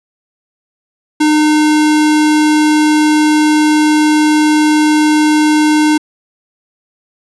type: tone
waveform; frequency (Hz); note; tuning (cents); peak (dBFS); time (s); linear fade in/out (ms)
square; 304.5; D#4; -37; -8; 1.2-5.98; 10
effects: resampled to 24000 Hz